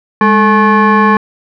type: tone with frequency modulation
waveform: sine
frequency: 440 Hz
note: A4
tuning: in tune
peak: -4 dBFS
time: 0.21-1.17 s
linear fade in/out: 2 ms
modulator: 646 Hz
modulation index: 1.8
effects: tanh soft clip ceiling -1 dBFS